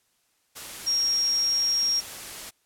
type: tone in noise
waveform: sine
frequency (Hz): 5588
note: F8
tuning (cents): 0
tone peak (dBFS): -21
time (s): 0.86-2.01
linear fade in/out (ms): 20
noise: white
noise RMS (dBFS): -38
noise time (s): 0.55-2.51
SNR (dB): +14
effects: white hiss -69 dBFS RMS until 2.65 s + low-pass 12000 Hz 12 dB/octave